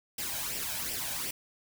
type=noise with flanger; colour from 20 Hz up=white; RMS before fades=-35 dBFS; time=0.18-1.31 s; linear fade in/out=5 ms; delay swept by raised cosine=0.37 to 1.3 ms; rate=2.7 Hz; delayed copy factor=+0.6; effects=none